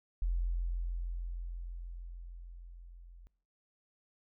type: tone with level ramp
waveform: sine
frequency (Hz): 43.21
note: F1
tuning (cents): -18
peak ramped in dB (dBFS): -28 to -51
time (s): 0.22-3.27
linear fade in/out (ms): 0
effects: noise-tail reverb RT60 0.6 s tail -22 dB re dry